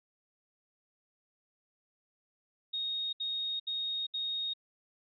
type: tone bursts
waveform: sine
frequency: 3729 Hz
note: A#7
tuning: in tune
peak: -32 dBFS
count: 4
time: 2.73-4.537 s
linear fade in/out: 10 ms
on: 400 ms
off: 69 ms
effects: none